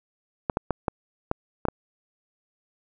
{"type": "clicks", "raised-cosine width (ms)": 1, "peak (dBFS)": -9, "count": 7, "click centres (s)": [0.498, 0.571, 0.707, 0.882, 1.314, 1.653, 1.685], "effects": []}